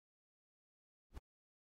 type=noise with exponential growth; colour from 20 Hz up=brown; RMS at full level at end=-40 dBFS; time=1.1-1.18 s; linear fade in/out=5 ms; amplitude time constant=17 ms; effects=AAC 48 kbps